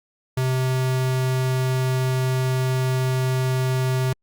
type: tone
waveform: square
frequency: 129.5 Hz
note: C3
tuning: 17 cents flat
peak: -20 dBFS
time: 0.37-4.13 s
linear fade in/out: 5 ms
effects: Opus 48 kbps